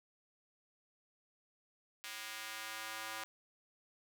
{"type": "tone with high-pass filter sweep", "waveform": "square", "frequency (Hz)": 110, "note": "A2", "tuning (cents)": 0, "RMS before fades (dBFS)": -45, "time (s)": [2.04, 3.24], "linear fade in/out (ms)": 0, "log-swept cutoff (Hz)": [2100, 1100], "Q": 0.98, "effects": []}